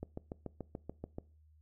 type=click train; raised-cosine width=2 ms; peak=-27 dBFS; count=9; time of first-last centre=0.03-1.184 s; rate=6.93 Hz; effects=noise-tail reverb RT60 0.4 s tail -22 dB re dry + added 77 Hz sine -61 dBFS peak until 1.61 s